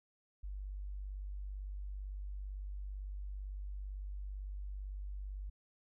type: tone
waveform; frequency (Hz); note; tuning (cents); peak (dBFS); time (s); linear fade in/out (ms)
sine; 48.93; G1; -2; -40; 0.43-5.5; 10
effects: none